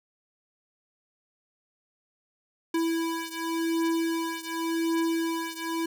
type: beating tone pair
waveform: square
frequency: 329.6 / 330.49 Hz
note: E4 / E4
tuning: 0 / +5 cents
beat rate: 0.89 Hz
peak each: -29 / -31 dBFS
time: 2.74-5.86 s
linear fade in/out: 5 ms
effects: none